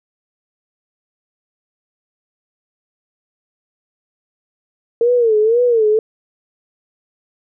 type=tone with vibrato; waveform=sine; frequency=457.1 Hz; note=A#4; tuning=34 cents flat; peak=-10 dBFS; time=5.01-5.99 s; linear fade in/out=2 ms; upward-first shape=sine; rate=2 Hz; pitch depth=130 cents each way; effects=none